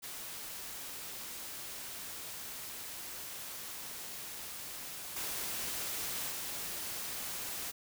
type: noise with level steps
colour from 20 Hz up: white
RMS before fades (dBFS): -44 / -38 / -40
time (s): 0.02-7.72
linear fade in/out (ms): 20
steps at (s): 5.16 / 6.3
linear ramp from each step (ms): 5
effects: none